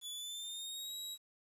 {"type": "tone with pitch glide", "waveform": "sawtooth", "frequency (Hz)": [3447, 3847], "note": ["A7", "B7"], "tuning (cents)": [-36, -46], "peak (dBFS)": -39, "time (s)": [0.01, 1.18], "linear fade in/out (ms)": 50, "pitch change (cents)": 190, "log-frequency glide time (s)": [0.14, 0.95], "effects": ["resampled to 32000 Hz", "11-bit"]}